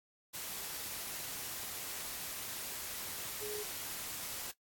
sine tone in noise, 419.2 Hz, G#4, 16 cents sharp, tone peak -40 dBFS, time 3.41-3.64 s, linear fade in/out 20 ms, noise white, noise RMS -42 dBFS, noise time 0.33-4.52 s, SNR -1 dB, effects noise-tail reverb RT60 0.1 s tail -17 dB re dry + AAC 64 kbps

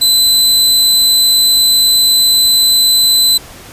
sawtooth tone, 4026 Hz, B7, 33 cents sharp, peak -4 dBFS, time 0.01-3.38 s, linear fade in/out 10 ms, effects pink hiss -34 dBFS RMS until 3.72 s + resampled to 32000 Hz

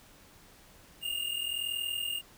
square tone pair together, 2802 / 2843 Hz, F7 / F7, +5 / +30 cents, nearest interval unison, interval 25 cents, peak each -36 / -35 dBFS, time 1.01-2.22 s, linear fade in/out 50 ms, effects pink hiss -57 dBFS RMS until 2.37 s

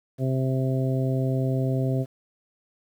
harmonic tone, 131.4 Hz, C3, 8 cents sharp, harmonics 1 / 2 / 3 / 4 / 5, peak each -23 / -29 / -32 / -34 / -34 dBFS, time 0.18-2.06 s, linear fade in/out 50 ms, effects 9-bit

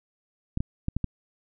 clicks, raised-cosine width 5 ms, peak -14 dBFS, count 5, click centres 0.574 / 0.605 / 0.884 / 0.966 / 1.043 s, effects none

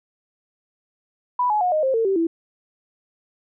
sine tone with pitch steps, 987.8 / 845.2 / 723.1 / 618.7 / 529.3 / 452.9 / 387.5 / 331.5 Hz, B5 / G#5 / F#5 / D#5 / C5 / A#4 / G4 / E4, 0 / +30 / -40 / -10 / +20 / -50 / -20 / +10 cents, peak -17 dBFS, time 1.39-2.27 s, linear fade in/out 5 ms, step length 110 ms, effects none

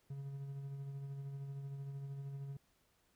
triangle tone with tremolo, 138.59 Hz, C#3, in tune, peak -39 dBFS, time 0.1-2.57 s, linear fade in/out 5 ms, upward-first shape sine, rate 13 Hz, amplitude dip 35%, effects pink hiss -75 dBFS RMS until 3.15 s

